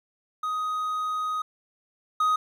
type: tone pair in turn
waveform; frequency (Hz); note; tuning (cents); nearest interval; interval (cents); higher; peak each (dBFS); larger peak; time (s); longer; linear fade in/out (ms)
triangle; 1252 / 1252; D#6 / D#6; +10 / +10; unison; 0; neither; -24 / -18; second; 0.43-1.42 / 2.2-2.36; first; 5
effects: 10-bit